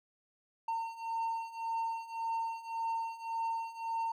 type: beating tone pair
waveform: triangle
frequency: 909 / 910.8 Hz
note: A#5 / A#5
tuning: -44 / -40 cents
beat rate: 1.8 Hz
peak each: -37 / -34 dBFS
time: 0.68-4.12 s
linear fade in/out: 5 ms
effects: none